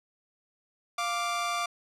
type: tone pair together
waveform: sawtooth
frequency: 698.5 / 1174.7 Hz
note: F5 / D6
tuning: 0 / 0 cents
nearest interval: major sixth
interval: 900 cents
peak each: -29 / -26 dBFS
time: 0.98-1.66 s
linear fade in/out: 5 ms
effects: low-pass 9000 Hz 12 dB/octave

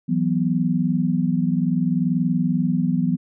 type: chord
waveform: sine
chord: E suspended second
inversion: none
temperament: just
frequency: 164.81 / 185.42 / 247.2 Hz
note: E3 / F#3 / B3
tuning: 0 / +4 / +2 cents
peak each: -22 dBFS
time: 0.08-3.17 s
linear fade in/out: 20 ms
effects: none

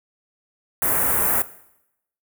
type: band-stop noise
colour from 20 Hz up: white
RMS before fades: -20 dBFS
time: 0.82-1.42 s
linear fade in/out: 2 ms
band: 1800 to 10000 Hz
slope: 24 dB/octave
effects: noise-tail reverb RT60 0.8 s tail -17 dB re dry

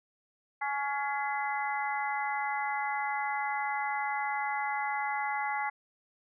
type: harmonic tone with a mistuned harmonic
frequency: 280.5 Hz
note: C#4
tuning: 21 cents sharp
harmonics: 3 / 4 / 5 / 6 / 7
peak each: -32 / -39 / -40 / -41 / -36 dBFS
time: 0.61-5.7 s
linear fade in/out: 10 ms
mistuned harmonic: 7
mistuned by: +57 cents
effects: none

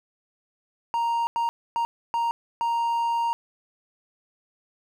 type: tone bursts at uneven times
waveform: triangle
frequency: 932.3 Hz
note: A#5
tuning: in tune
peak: -20 dBFS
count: 5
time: 0.94-1.27 / 1.36-1.49 / 1.76-1.85 / 2.14-2.31 / 2.61-3.33 s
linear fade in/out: 0 ms
effects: none

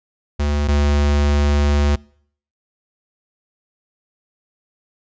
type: tone pair in turn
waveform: square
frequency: 73.1 / 72.51 Hz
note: D2 / D2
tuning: -7 / -22 cents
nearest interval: unison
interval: 15 cents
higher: first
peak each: -17 / -14 dBFS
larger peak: second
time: 0.39-0.68 / 0.68-1.96 s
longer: second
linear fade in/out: 10 ms
effects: noise-tail reverb RT60 0.6 s tail -25 dB re dry + resampled to 16000 Hz

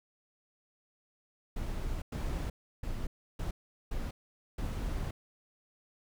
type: noise bursts at uneven times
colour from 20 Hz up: brown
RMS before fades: -35 dBFS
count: 6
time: 1.56-2.02 / 2.12-2.5 / 2.83-3.07 / 3.39-3.51 / 3.91-4.11 / 4.58-5.11 s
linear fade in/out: 5 ms
effects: none

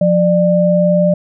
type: tone pair together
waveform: sine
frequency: 177.19 / 596 Hz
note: F3 / D5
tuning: +25 / +25 cents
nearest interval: octave + major sixth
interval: 2100 cents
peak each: -12 / -11 dBFS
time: 0.01-1.14 s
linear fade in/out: 5 ms
effects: none

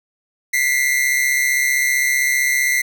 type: tone pair together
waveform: 45% pulse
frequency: 1975.5 / 2111 Hz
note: B6 / C7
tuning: 0 / +15 cents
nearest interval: minor second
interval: 115 cents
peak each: -18 dBFS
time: 0.53-2.82 s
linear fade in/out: 10 ms
effects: none

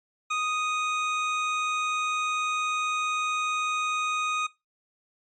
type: tone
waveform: 25% pulse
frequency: 1244.5 Hz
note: D#6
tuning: in tune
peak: -22 dBFS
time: 0.3-4.47 s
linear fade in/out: 10 ms
effects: noise-tail reverb RT60 0.2 s tail -18 dB re dry + resampled to 16000 Hz

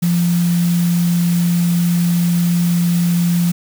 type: tone in noise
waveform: sine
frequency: 173.1 Hz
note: F3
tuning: 15 cents flat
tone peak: -12 dBFS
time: 0.02-3.52 s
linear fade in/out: 10 ms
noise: white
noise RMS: -29 dBFS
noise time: 0.02-3.52 s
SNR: +14 dB
effects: none

